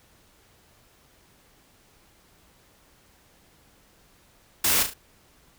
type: noise with echo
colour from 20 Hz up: white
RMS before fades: -22 dBFS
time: 4.64-4.83 s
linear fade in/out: 5 ms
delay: 36 ms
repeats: 3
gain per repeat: -7 dB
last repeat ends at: 4.938 s
effects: pink hiss -59 dBFS RMS until 5.58 s